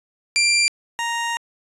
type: tone pair in turn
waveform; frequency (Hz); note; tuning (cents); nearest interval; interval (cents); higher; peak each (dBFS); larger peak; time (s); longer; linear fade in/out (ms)
20% pulse; 2370 / 933.8; D7 / A#5; +15 / +3; octave + major third; 1612; first; -10 / -17; first; 0.36-0.68 / 0.99-1.37; second; 0
effects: resampled to 24000 Hz